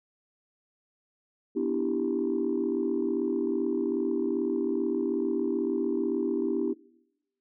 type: chord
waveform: sine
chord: E minor seventh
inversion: second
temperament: equal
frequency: 246.9 / 293.7 / 329.6 / 392 Hz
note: B3 / D4 / E4 / G4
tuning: 0 / 0 / 0 / 0 cents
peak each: -31 / -31 / -30 / -29 dBFS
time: 1.55-6.74 s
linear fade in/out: 20 ms
effects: noise-tail reverb RT60 1.0 s tail -25 dB re dry + tanh soft clip ceiling -18 dBFS